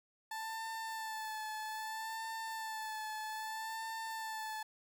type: tone with vibrato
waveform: 30% pulse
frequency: 880 Hz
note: A5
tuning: in tune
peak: -37 dBFS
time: 0.31-4.63 s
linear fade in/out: 5 ms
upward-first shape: sine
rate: 0.62 Hz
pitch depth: 32 cents each way
effects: none